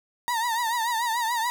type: tone with vibrato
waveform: 35% pulse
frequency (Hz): 932.3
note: A#5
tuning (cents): 0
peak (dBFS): -22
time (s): 0.28-1.5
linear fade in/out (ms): 0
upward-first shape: triangle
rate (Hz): 6.9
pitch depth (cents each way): 110
effects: none